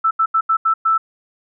sine tone bursts at uneven times, 1321 Hz, E6, 3 cents sharp, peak -12 dBFS, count 6, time 0.04-0.11 / 0.19-0.26 / 0.34-0.41 / 0.49-0.57 / 0.65-0.74 / 0.85-0.98 s, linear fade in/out 10 ms, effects none

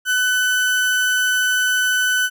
35% pulse tone, 1502 Hz, F#6, 26 cents sharp, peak -14 dBFS, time 0.05-2.3 s, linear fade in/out 50 ms, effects none

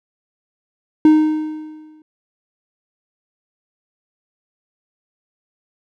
triangle tone with exponential decay, 309.3 Hz, D#4, 10 cents flat, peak -3 dBFS, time 1.05-2.02 s, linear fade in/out 2 ms, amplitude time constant 210 ms, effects none

